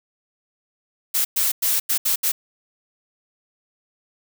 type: noise bursts at uneven times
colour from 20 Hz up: blue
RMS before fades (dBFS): -20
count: 6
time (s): 1.14-1.25 / 1.36-1.52 / 1.62-1.8 / 1.89-1.98 / 2.05-2.16 / 2.23-2.32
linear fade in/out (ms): 10
effects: none